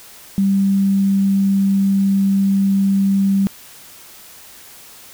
sine tone, 196 Hz, G3, in tune, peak -12 dBFS, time 0.38-3.47 s, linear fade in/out 0 ms, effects white hiss -41 dBFS RMS until 5.13 s

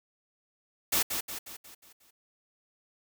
white noise with echo, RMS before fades -26 dBFS, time 0.92-1.03 s, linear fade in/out 10 ms, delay 180 ms, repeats 6, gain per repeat -6 dB, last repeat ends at 2.11 s, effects none

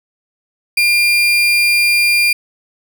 35% pulse tone, 2400 Hz, D7, 37 cents sharp, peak -8 dBFS, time 0.77-2.33 s, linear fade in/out 5 ms, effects none

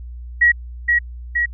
sine tone with echo, 1912 Hz, A#6, 43 cents sharp, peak -9 dBFS, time 0.41-0.52 s, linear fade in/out 10 ms, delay 470 ms, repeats 2, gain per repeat -3 dB, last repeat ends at 1.46 s, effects added 60 Hz sine -30 dBFS peak until 1.53 s

